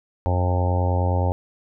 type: harmonic tone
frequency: 89.7 Hz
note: F2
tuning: 47 cents sharp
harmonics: 1 / 2 / 3 / 4 / 5 / 6 / 7 / 8 / 9 / 10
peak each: -19 / -33 / -32 / -35 / -34 / -29 / -33 / -36 / -30 / -32 dBFS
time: 0.26-1.32 s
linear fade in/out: 0 ms
effects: none